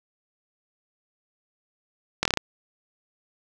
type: slowing click train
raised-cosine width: 0.2 ms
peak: -4 dBFS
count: 6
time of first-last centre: 2.23-2.373 s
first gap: 23 ms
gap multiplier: 1.11
effects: none